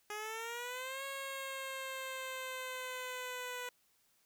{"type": "exponential two-way sweep", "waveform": "10% pulse", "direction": "up then down", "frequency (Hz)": [415.3, 548, 493.5], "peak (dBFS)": -32, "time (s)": [0.1, 3.69], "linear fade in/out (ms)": 2, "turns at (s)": 1.04, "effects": ["white hiss -73 dBFS RMS until 4.25 s"]}